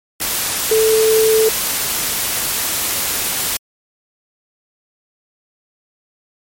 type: tone in noise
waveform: sine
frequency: 440 Hz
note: A4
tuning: in tune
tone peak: -10 dBFS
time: 0.71-1.49 s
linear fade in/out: 5 ms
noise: white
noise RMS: -19 dBFS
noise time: 0.2-3.57 s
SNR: +6 dB
effects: MP3 64 kbps